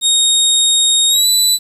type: tone with pitch glide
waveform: 25% pulse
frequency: 3729 to 3974 Hz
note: A#7 to B7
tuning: 0 to +10 cents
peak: -5 dBFS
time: 0.01-1.59 s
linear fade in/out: 50 ms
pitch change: +110 cents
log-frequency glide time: 1.09-1.27 s
effects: 7-bit